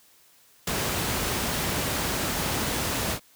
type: noise with ADSR envelope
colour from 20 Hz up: pink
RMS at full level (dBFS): -24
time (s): 0.67-3.2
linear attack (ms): 6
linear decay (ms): 3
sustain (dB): -3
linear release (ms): 77
effects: white hiss -58 dBFS RMS until 3.35 s + high-pass 60 Hz 12 dB/octave